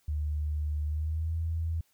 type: tone with pitch glide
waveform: sine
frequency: 75.1 to 81.9 Hz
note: D2 to E2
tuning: +39 to -11 cents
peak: -28 dBFS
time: 0.08-1.81 s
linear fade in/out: 5 ms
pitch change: +150 cents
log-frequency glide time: 0.85-1.35 s
effects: white hiss -70 dBFS RMS until 1.93 s